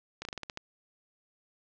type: slowing click train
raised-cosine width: 0.2 ms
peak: -20 dBFS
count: 8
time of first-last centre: 0.22-0.574 s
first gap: 31 ms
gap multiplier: 1.16
effects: low-pass 7000 Hz 12 dB/octave